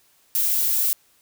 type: noise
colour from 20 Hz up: violet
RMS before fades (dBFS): -21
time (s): 0.35-0.93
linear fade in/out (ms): 0
effects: white hiss -60 dBFS RMS until 1.21 s